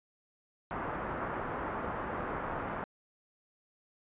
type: low-pass noise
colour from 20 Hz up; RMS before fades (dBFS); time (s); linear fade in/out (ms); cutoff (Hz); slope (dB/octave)
white; -37; 0.71-2.84; 0; 1400; 24
effects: resampled to 8000 Hz